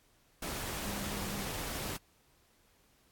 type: tone in noise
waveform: sine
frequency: 201.4 Hz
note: G3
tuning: 47 cents sharp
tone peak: -41 dBFS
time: 0.85-1.44 s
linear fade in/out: 5 ms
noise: pink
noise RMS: -39 dBFS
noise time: 0.42-1.97 s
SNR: -5 dB
effects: pink hiss -68 dBFS RMS until 3.11 s + AAC 64 kbps